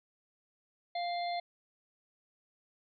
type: harmonic tone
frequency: 698 Hz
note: F5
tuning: 1 cent flat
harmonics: 1 / 3 / 5 / 6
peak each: -33 / -44 / -48 / -45 dBFS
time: 0.95-1.4 s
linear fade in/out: 5 ms
effects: none